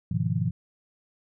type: chord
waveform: sine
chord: F half-diminished seventh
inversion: first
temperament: equal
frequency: 103.83 / 123.47 / 155.56 / 174.61 Hz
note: Ab2 / Cb3 / Eb3 / F3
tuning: 0 / 0 / 0 / 0 cents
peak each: -29 dBFS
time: 0.11-0.51 s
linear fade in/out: 5 ms
effects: none